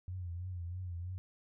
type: tone with vibrato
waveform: sine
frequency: 89 Hz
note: F2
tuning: 33 cents sharp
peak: -38 dBFS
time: 0.08-1.18 s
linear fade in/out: 0 ms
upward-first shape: triangle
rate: 3.1 Hz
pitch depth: 87 cents each way
effects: none